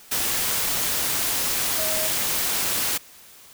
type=tone in noise; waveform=sine; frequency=630 Hz; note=D#5; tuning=21 cents sharp; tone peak=-30 dBFS; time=1.78-2.08 s; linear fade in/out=10 ms; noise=white; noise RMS=-24 dBFS; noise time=0.11-2.98 s; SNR=-9 dB; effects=white hiss -48 dBFS RMS until 3.53 s